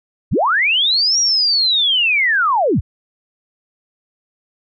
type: linear two-way sweep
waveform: sine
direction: up then down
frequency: 32.7 to 5750 to 32.7 Hz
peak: -12 dBFS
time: 0.31-2.81 s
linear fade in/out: 20 ms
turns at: 1.19 s
effects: none